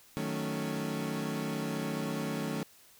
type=chord; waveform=30% pulse; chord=D# half-diminished seventh; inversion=none; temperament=equal; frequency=155.56 / 185 / 220 / 277.2 Hz; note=D#3 / F#3 / A3 / C#4; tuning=0 / 0 / 0 / 0 cents; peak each=-35 / -38 / -34 / -36 dBFS; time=0.17-2.63 s; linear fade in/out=0 ms; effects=white hiss -59 dBFS RMS until 2.99 s